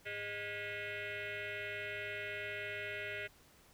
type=tone with frequency modulation; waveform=sine; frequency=103.5 Hz; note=G#2; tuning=5 cents flat; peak=-39 dBFS; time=0.05-3.28 s; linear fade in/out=20 ms; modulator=514 Hz; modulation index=5.1; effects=pink hiss -64 dBFS RMS until 3.73 s